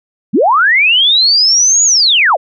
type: linear two-way sweep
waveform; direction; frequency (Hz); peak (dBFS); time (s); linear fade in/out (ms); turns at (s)
sine; up then down; 155.56 to 6880 to 463.6; -6; 0.33-2.37; 20; 1.84
effects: none